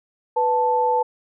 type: tone pair together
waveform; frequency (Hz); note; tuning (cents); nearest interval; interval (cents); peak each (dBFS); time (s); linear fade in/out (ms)
sine; 494.2 / 880; B4 / A5; +1 / 0; minor seventh; 999; -21 / -18; 0.36-1.03; 10
effects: none